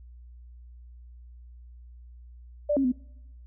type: tone with pitch steps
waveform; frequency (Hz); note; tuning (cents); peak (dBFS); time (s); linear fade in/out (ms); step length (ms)
sine; 588 / 271.7 / 251.4; D5 / C#4 / B3; +2 / -35 / +31; -21; 2.69-2.921; 10; 77
effects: noise-tail reverb RT60 0.9 s tail -26 dB re dry + added 60 Hz sine -45 dBFS peak until 3.46 s